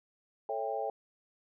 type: chord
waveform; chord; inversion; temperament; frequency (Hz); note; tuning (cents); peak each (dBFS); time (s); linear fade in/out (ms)
sine; A dominant seventh; none; equal with one note detuned; 440 / 554.4 / 659.3 / 794.9; A4 / C#5 / E5 / G5; 0 / 0 / 0 / +24; -38 / -38 / -38 / -36; 0.49-0.9; 2
effects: none